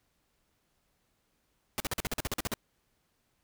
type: noise bursts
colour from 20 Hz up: pink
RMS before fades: -32 dBFS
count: 12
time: 1.78-2.539 s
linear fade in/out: 0 ms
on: 22 ms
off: 45 ms
effects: pink hiss -75 dBFS RMS until 3.43 s